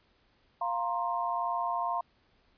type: chord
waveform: sine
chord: F suspended fourth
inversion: none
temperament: equal with one note detuned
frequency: 698.5 / 932.3 / 1054.4 Hz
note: F5 / Bb5 / C6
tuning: 0 / 0 / +13 cents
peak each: -33 dBFS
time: 0.61-2.01 s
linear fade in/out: 5 ms
effects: pink hiss -68 dBFS RMS until 2.57 s + resampled to 11025 Hz